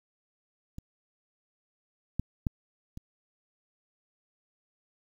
clicks, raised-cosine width 5 ms, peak -27 / -16 / -15 / -28 dBFS, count 4, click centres 0.784 / 2.196 / 2.468 / 2.974 s, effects 9-bit

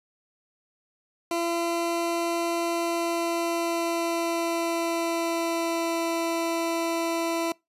20% pulse tone with pitch glide, 338.9 to 333.5 Hz, E4 to E4, +48 to +20 cents, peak -20 dBFS, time 1.31-7.52 s, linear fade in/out 2 ms, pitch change -28 cents, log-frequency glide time 2.65-6.03 s, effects noise-tail reverb RT60 0.2 s tail -24 dB re dry + resampled to 32000 Hz

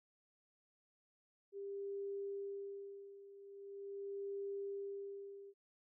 sine tone with tremolo, 398 Hz, G4, 26 cents sharp, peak -40 dBFS, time 1.52-5.54 s, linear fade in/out 50 ms, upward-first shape sine, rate 0.42 Hz, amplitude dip 80%, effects none

